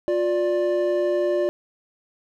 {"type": "tone pair together", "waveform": "triangle", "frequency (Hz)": [354.7, 587.3], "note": ["F4", "D5"], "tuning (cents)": [27, 0], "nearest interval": "major sixth", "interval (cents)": 873, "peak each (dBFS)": -20, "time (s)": [0.08, 1.49], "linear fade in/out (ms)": 0, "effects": []}